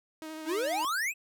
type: tone with vibrato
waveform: sawtooth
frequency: 314.3 Hz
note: D#4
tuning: 18 cents sharp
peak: -35 dBFS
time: 0.22-0.85 s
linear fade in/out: 0 ms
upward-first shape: square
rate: 13 Hz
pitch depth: 14 cents each way
type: exponential sweep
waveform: square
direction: up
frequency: 285 to 2670 Hz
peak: -29 dBFS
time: 0.45-1.14 s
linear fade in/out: 50 ms
effects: none